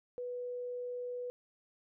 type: tone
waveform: sine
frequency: 492.1 Hz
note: B4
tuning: 6 cents flat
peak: -37 dBFS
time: 0.18-1.3 s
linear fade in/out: 0 ms
effects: none